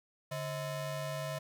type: ring-modulated tone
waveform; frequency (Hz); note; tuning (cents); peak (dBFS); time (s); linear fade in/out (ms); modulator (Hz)
35% pulse; 390.8; G4; -5; -31; 0.31-1.39; 10; 246
effects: none